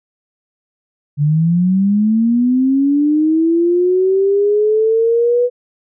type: linear sweep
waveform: sine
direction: up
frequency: 142.4 to 493.9 Hz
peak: -10 dBFS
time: 1.17-5.5 s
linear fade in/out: 50 ms
effects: none